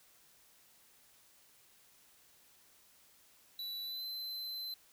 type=tone with pitch glide; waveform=square; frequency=3951 to 4064 Hz; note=B7 to B7; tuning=0 to +49 cents; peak=-40 dBFS; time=3.59-4.74 s; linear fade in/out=2 ms; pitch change=+49 cents; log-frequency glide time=3.83-4.05 s; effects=white hiss -65 dBFS RMS until 4.92 s